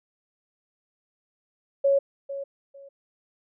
sine tone with echo, 554.4 Hz, C#5, in tune, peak -17 dBFS, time 1.84-1.99 s, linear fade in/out 10 ms, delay 450 ms, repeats 2, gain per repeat -13 dB, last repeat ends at 2.89 s, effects none

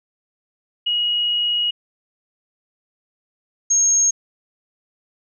sine tone pair in turn, 2896 / 6509 Hz, F#7 / G#8, -38 / -36 cents, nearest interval octave + major second, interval 1402 cents, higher second, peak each -17 / -13 dBFS, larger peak second, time 0.86-1.71 / 3.7-4.11 s, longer first, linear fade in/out 10 ms, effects none

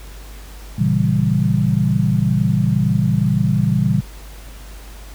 sine chord, A# diminished seventh, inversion none, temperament equal, 116.54 / 138.59 / 164.81 / 196 Hz, A#2 / C#3 / E3 / G3, 0 / 0 / 0 / 0 cents, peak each -19 dBFS, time 0.78-4.01 s, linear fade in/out 10 ms, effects added 50 Hz sine -34 dBFS peak until 5.14 s + pink hiss -42 dBFS RMS until 5.14 s

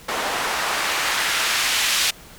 white noise with band-pass filter sweep, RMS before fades -22 dBFS, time 0.08-2.11 s, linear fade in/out 10 ms, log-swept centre 730 to 3100 Hz, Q 0.79, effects pink hiss -44 dBFS RMS until 2.38 s

